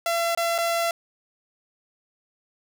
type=tone with dropouts; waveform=sawtooth; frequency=677 Hz; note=E5; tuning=46 cents sharp; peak=-18 dBFS; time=0.06-0.91 s; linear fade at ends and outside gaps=2 ms; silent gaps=0.35-0.374 / 0.581-0.585 s; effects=none